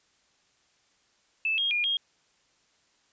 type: tone with pitch steps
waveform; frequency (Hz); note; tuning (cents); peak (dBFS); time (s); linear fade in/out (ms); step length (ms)
sine; 2628 / 3250 / 2423 / 3249; E7 / G#7 / D#7 / G#7; -6 / -38 / -47 / -39; -24; 1.45-1.97; 2; 130
effects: white hiss -67 dBFS RMS until 3.12 s + resampled to 16000 Hz